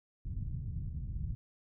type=low-pass noise; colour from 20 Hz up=white; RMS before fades=-38 dBFS; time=0.25-1.35 s; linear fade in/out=0 ms; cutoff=130 Hz; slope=24 dB/octave; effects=none